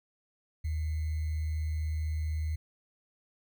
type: tone with sample-and-hold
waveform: sine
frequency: 77.9 Hz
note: D#2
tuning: 3 cents sharp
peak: -29 dBFS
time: 0.64-2.56 s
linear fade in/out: 10 ms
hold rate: 2100 Hz
effects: none